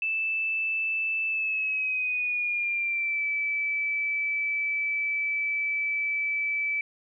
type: tone with pitch glide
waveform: sine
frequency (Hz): 2637 to 2309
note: E7 to D7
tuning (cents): 0 to -30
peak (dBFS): -25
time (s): 0.02-6.81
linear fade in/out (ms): 2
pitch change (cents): -230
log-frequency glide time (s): 1.28-3.25
effects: none